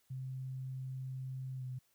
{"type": "tone with pitch glide", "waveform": "sine", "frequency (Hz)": [130.81, 127.75], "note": ["C3", "C3"], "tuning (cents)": [0, -41], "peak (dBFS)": -39, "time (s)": [0.1, 1.79], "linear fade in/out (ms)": 10, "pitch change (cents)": -41, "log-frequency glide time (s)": [1.56, 1.65], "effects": ["white hiss -74 dBFS RMS until 1.94 s"]}